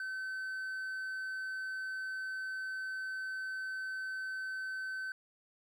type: tone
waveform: triangle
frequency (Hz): 1530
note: G6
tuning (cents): -42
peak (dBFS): -35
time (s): 0-5.12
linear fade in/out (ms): 2
effects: none